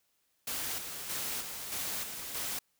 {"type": "noise with tremolo", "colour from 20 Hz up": "white", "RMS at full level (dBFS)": -36, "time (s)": [0.47, 2.59], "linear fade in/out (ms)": 5, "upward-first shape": "square", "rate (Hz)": 1.6, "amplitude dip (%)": 45, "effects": ["white hiss -75 dBFS RMS until 2.79 s"]}